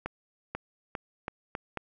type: accelerating click train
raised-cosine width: 0.5 ms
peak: -18 dBFS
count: 6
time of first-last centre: 0.06-1.773 s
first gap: 490 ms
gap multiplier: 0.82
effects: none